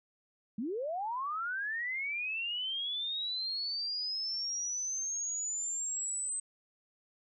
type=linear sweep; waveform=sine; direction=up; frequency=196 to 8230 Hz; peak=-33 dBFS; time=0.58-6.4 s; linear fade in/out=5 ms; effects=none